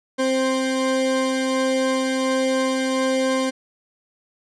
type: tone pair together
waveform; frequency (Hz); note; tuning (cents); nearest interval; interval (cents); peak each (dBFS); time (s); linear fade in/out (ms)
40% pulse; 262.7 / 524; C4 / C5; +7 / +2; octave; 1195; -21; 0.18-3.51; 20
effects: resampled to 22050 Hz